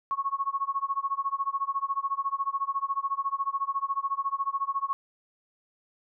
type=tone with tremolo; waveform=sine; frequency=1101 Hz; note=C#6; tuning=12 cents flat; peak=-23 dBFS; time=0.11-4.93 s; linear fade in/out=0 ms; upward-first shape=sine; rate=14 Hz; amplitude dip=95%; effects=none